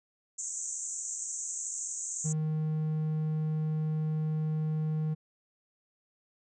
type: band-pass noise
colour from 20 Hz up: white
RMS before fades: -37 dBFS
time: 0.38-2.33 s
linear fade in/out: 10 ms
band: 6300 to 7900 Hz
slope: 96 dB/octave
type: tone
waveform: triangle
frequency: 155.56 Hz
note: D#3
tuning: in tune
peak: -26 dBFS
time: 2.24-5.15 s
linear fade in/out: 20 ms
effects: none